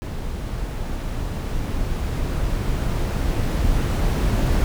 brown noise with level ramp, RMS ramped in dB -28 to -18 dBFS, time 0.02-4.64 s, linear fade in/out 0 ms, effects none

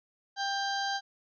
harmonic tone, 792 Hz, G5, 18 cents sharp, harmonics 1 / 2 / 4 / 5 / 6 / 7 / 8, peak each -32 / -35 / -40 / -41 / -39 / -51 / -46 dBFS, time 0.36-1.01 s, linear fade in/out 50 ms, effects none

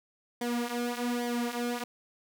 sawtooth tone with flanger, 240.8 Hz, B3, 44 cents flat, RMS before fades -32 dBFS, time 0.41-1.84 s, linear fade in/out 5 ms, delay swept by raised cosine 0.74 to 5.24 ms, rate 1.2 Hz, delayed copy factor -0.75, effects none

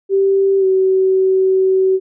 sine tone with pitch glide, 390.2 to 378.9 Hz, G4 to F#4, -8 to +41 cents, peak -10 dBFS, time 0.09-2 s, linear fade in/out 50 ms, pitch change -51 cents, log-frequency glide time 0.59-0.65 s, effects none

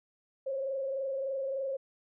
sine tone with frequency modulation, 540 Hz, C#5, 45 cents flat, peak -31 dBFS, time 0.46-1.77 s, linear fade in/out 10 ms, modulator 23.4 Hz, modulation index 0.68, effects none

